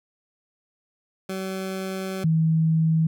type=tone pair in turn; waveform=20% pulse / sine; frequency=190 / 160.7 Hz; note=F#3 / E3; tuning=+46 / -44 cents; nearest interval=minor third; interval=290 cents; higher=first; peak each=-23 / -17 dBFS; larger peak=second; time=1.29-2.24 / 2.24-3.07 s; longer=first; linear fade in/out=5 ms; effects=none